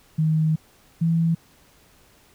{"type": "tone pair in turn", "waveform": "sine", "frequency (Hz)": [157.2, 165.45], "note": ["D#3", "E3"], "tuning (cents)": [18, 7], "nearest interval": "minor second", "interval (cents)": 89, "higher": "second", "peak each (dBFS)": -17, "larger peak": "neither", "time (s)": [[0.18, 0.56], [1.01, 1.35]], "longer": "first", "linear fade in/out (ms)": 10, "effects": ["pink hiss -56 dBFS RMS until 2.34 s"]}